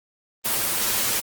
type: noise with comb filter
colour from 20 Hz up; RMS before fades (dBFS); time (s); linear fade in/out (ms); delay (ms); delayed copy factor
white; -23; 0.44-1.21; 20; 8.8; +0.8
effects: Opus 24 kbps